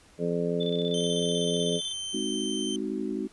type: harmonic tone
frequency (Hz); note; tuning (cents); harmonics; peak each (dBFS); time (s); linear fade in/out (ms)
85.7; F2; -32; 2 / 3 / 4 / 5 / 6 / 7; -30 / -34 / -38 / -29 / -36 / -34; 0.18-1.81; 50
type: tone with tremolo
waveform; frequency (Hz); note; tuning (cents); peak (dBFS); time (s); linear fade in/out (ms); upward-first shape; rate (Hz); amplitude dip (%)
sine; 3520; A7; 0; -32; 0.6-1.93; 10; square; 16; 70
type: tone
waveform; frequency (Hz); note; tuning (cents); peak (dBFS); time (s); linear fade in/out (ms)
sawtooth; 3103; G7; -18; -29; 0.94-2.76; 2
type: chord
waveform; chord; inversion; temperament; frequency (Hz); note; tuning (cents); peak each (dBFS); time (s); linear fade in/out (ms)
sine; Ab dominant seventh; none; just; 207.7 / 259.6 / 311.5 / 373.8; Ab3 / C4 / Eb4 / Gb4; 0 / -13 / +2 / +18; -34; 2.13-3.28; 20
effects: pink hiss -57 dBFS RMS until 3.32 s + resampled to 24000 Hz